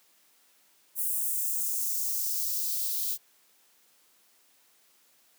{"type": "noise with high-pass filter sweep", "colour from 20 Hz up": "violet", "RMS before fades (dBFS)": -30, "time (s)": [0.95, 3.18], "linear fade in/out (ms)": 50, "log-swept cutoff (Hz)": [9600, 3600], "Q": 1.8, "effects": ["white hiss -64 dBFS RMS until 5.38 s", "high-pass 200 Hz 12 dB/octave"]}